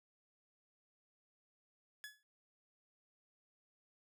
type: tone with exponential decay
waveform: sawtooth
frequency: 1700 Hz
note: G#6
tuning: 40 cents sharp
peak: -40 dBFS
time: 2.04-2.23 s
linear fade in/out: 0 ms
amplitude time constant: 41 ms
effects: none